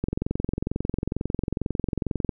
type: click train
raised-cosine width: 3 ms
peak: -12 dBFS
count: 51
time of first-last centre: 0.04-2.292 s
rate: 22.2 Hz
effects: none